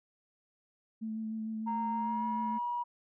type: tone with vibrato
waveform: sine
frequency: 220 Hz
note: A3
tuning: in tune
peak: -34 dBFS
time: 1.01-2.59 s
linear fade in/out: 20 ms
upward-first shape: sine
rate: 6.6 Hz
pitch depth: 16 cents each way
type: tone with pitch glide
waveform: sine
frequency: 928 to 962.9 Hz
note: A#5 to B5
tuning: -8 to -44 cents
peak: -31 dBFS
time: 1.66-2.84 s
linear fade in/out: 20 ms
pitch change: +64 cents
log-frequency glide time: 1.94-2.25 s
effects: tanh soft clip ceiling -24 dBFS